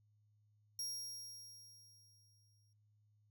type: tone with exponential decay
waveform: sawtooth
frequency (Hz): 5600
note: F8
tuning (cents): +4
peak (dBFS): -37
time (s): 0.79-2.73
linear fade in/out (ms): 2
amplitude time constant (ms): 420
effects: noise-tail reverb RT60 0.6 s tail -23 dB re dry + added 105 Hz sine -70 dBFS peak until 3.3 s